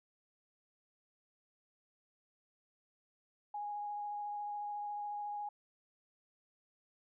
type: tone with vibrato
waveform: sine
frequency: 827 Hz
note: G#5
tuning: 8 cents flat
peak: -38 dBFS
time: 3.54-5.49 s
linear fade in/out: 5 ms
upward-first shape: sine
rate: 14 Hz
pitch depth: 10 cents each way
effects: none